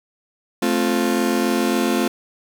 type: chord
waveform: 35% pulse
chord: F major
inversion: first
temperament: just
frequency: 218.3 / 261.9 / 349.2 Hz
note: A3 / C4 / F4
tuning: -13 / +2 / 0 cents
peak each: -20 dBFS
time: 0.62-2.08 s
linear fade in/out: 5 ms
effects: none